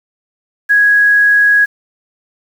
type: tone with quantisation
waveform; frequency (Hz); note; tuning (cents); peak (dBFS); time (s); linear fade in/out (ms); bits
sine; 1661.2; G#6; 0; -6; 0.69-1.66; 20; 6
effects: none